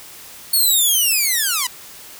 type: linear sweep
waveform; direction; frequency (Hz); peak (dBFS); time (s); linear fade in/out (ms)
5% pulse; down; 4435 to 952; -6; 0.53-1.67; 5
effects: white hiss -39 dBFS RMS until 2.19 s